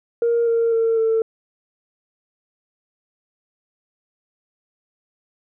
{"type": "tone with pitch steps", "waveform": "sine", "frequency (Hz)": [468.2, 461.2, 454.3, 447.6], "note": ["A#4", "A#4", "A#4", "A4"], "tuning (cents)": [8, -19, -45, 30], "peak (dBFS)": -14, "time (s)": [0.22, 1.22], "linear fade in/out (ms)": 2, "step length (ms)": 250, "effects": ["tanh soft clip ceiling -12 dBFS"]}